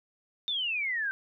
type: exponential sweep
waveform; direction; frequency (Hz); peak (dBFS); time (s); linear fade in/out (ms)
sine; down; 3658 to 1533; -28; 0.48-1.11; 0
effects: none